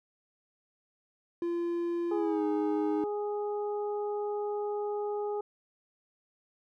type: tone with pitch glide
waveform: triangle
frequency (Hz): 343.2 to 309.3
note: F4 to D#4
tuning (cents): -30 to -10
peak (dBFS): -27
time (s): 1.42-3.04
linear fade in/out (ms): 2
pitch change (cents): -180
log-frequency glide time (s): 2.13-2.44
type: harmonic tone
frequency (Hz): 414.6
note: G#4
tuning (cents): -3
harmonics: 1 / 2 / 3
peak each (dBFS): -31 / -38 / -47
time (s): 2.11-5.41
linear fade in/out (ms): 5
effects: none